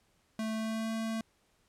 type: tone with pitch glide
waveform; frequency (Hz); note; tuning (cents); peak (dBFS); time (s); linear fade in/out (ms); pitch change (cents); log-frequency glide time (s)
square; 220 to 223.5; A3 to A3; 0 to +27; -33; 0.39-1.21; 2; +27; 0.54-0.91
effects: pink hiss -71 dBFS RMS until 1.68 s + low-pass 11000 Hz 12 dB/octave